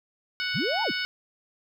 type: harmonic tone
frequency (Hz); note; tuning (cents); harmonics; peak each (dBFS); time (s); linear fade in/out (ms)
740; F#5; 0; 2 / 3 / 4 / 5 / 6 / 7; -31 / -33 / -34 / -38 / -37 / -36; 0.4-1.05; 0
type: linear two-way sweep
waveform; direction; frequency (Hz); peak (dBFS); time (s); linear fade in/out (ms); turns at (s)
sine; up then down; 85.2 to 932.3 to 89.5; -26; 0.54-0.92; 20; 0.83
effects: 9-bit